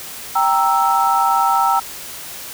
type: chord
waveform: sine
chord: E diminished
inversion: first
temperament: equal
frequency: 784 / 932.3 / 1318.5 Hz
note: G5 / Bb5 / E6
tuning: 0 / 0 / 0 cents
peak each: -17 dBFS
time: 0.35-1.8 s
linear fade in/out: 10 ms
effects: white hiss -32 dBFS RMS until 2.53 s